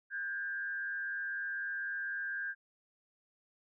sine tone with frequency modulation, 1600 Hz, G6, 35 cents sharp, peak -35 dBFS, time 0.1-2.55 s, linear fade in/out 50 ms, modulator 104 Hz, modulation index 0.65, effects none

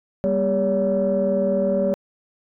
sine tone cluster, 196.5 / 236.3 / 402.8 / 568 Hz, G3 / A#3 / G4 / C#5, +4 / +24 / +47 / +42 cents, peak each -22 / -27 / -26 / -19 dBFS, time 0.24-1.94 s, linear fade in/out 0 ms, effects tanh soft clip ceiling -11 dBFS

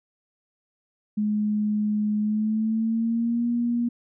sine tone with pitch glide, 210.6 to 237.8 Hz, G#3 to A#3, +24 to +35 cents, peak -21 dBFS, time 1.17-3.89 s, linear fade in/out 10 ms, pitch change +211 cents, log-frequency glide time 2.2-3.47 s, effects none

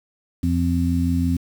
harmonic tone, 86 Hz, F2, 26 cents flat, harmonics 1 / 2 / 3, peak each -21 / -24 / -21 dBFS, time 0.43-1.37 s, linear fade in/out 5 ms, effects 7-bit

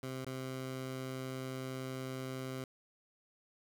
15% pulse tone with dropouts, 130.81 Hz, C3, in tune, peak -33 dBFS, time 0.03-2.64 s, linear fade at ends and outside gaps 2 ms, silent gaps 0.246-0.266 s, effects none

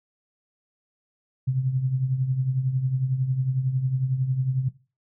sine tone with tremolo, 130.81 Hz, C3, in tune, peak -18 dBFS, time 1.47-4.69 s, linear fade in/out 10 ms, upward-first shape triangle, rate 11 Hz, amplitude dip 70%, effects noise-tail reverb RT60 0.3 s tail -17 dB re dry

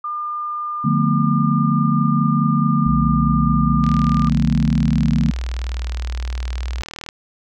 sine tone, 1204 Hz, D6, 43 cents sharp, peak -22 dBFS, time 0.04-4.29 s, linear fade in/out 5 ms
sine chord, B half-diminished seventh, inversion first, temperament just, 148.16 / 177.8 / 222.2 / 246.9 Hz, D3 / F3 / A3 / B3, +16 / +31 / +17 / 0 cents, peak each -18 / -21 / -19 / -23 dBFS, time 0.84-5.31 s, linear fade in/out 10 ms
sine tone with pitch glide, 62.1 to 60.61 Hz, B1 to B1, +10 to -32 cents, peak -21 dBFS, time 2.86-6.82 s, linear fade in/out 0 ms, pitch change -42 cents, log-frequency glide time 5.02-5.18 s
click train, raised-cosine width 0.2 ms, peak -14 dBFS, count 129, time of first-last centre 3.84-7.089 s, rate 39.4 Hz
effects none

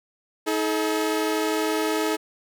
sawtooth tone pair together, 317.3 / 429.4 Hz, D#4 / A4, +34 / -42 cents, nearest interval perfect fourth, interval 524 cents, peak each -21 dBFS, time 0.46-2.17 s, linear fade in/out 20 ms, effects none

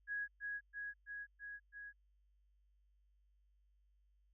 sine tone with echo, 1661.2 Hz, G#6, in tune, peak -38 dBFS, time 0.07-0.28 s, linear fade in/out 50 ms, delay 330 ms, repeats 5, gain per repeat -2 dB, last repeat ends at 1.93 s, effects added 50 Hz sine -70 dBFS peak until 4.33 s

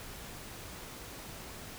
silence, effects pink hiss -46 dBFS RMS until 1.78 s

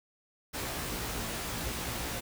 pink noise with comb filter, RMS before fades -36 dBFS, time 0.53-2.21 s, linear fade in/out 20 ms, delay 17 ms, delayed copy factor +0.7, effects none

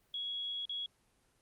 sine tone with dropouts, 3335 Hz, G#7, 7 cents sharp, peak -36 dBFS, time 0.14-0.86 s, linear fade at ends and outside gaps 2 ms, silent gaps 0.654-0.694 s, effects pink hiss -72 dBFS RMS until 1.41 s + Opus 24 kbps

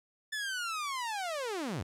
sawtooth linear sweep, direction down, 1761 to 70.8 Hz, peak -30 dBFS, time 0.32-1.83 s, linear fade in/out 10 ms, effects low-pass 10000 Hz 12 dB/octave + 12-bit

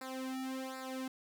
sawtooth tone with flanger, 261.6 Hz, C4, in tune, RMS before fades -41 dBFS, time 0.01-1.08 s, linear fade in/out 5 ms, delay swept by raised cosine 0.32 to 1.92 ms, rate 1.3 Hz, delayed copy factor -0.95, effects none

